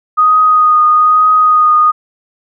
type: tone with vibrato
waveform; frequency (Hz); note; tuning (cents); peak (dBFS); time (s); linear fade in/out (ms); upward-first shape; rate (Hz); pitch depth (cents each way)
sine; 1242; D#6; -3; -5; 0.17-1.92; 20; triangle; 1.1; 19
effects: none